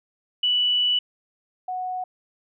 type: tone pair in turn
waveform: sine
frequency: 2960 / 737 Hz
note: F#7 / F#5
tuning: 0 / -7 cents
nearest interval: 2 octaves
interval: 2407 cents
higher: first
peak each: -18 / -26 dBFS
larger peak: first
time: 0.43-0.99 / 1.68-2.04 s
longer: first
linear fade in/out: 5 ms
effects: none